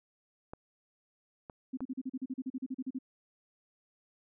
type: clicks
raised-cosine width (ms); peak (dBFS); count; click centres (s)
1; -28 / -30 / -29; 3; 0.535 / 1.498 / 1.806
type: tone bursts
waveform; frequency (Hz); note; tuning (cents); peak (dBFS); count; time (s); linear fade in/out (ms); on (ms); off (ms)
sine; 260; C4; -11; -33; 16; 1.73-2.988; 10; 43; 38
effects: none